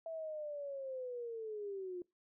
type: linear sweep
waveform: sine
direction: down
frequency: 660 to 350 Hz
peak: -40 dBFS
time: 0.06-2.02 s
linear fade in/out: 2 ms
effects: noise-tail reverb RT60 0.2 s tail -23 dB re dry